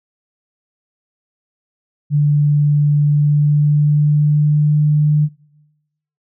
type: tone with pitch glide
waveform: sine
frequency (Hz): 146.83 to 149.83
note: D3 to D3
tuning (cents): 0 to +35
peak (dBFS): -10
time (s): 2.1-5.29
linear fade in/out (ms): 50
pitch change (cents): +35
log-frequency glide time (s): 3.03-4.85
effects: noise-tail reverb RT60 1.0 s tail -24 dB re dry